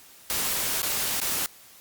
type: noise with dropouts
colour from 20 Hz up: white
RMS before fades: -27 dBFS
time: 0.3-1.46 s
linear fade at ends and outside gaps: 0 ms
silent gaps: 0.819-0.83 / 1.201-1.216 s
effects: white hiss -51 dBFS RMS until 1.8 s + Opus 48 kbps